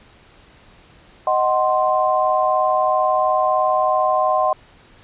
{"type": "tone cluster", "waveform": "sine", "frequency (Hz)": [623, 746, 1047], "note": ["D#5", "F#5", "C6"], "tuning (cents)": [2, 14, 1], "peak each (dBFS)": -19, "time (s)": [1.27, 4.53], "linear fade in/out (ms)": 2, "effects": ["pink hiss -49 dBFS RMS until 5.03 s", "resampled to 8000 Hz"]}